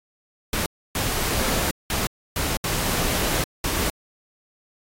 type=noise bursts at uneven times; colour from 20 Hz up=pink; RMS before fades=-24 dBFS; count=6; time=0.53-0.66 / 0.95-1.71 / 1.9-2.07 / 2.36-2.57 / 2.64-3.44 / 3.64-3.9 s; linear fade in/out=2 ms; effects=AAC 48 kbps